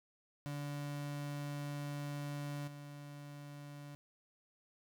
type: tone with level steps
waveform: 35% pulse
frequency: 144.7 Hz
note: D3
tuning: 25 cents flat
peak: -38 / -46 dBFS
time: 0.46-3.95 s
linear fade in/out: 0 ms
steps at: 2.67 s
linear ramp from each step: 10 ms
effects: none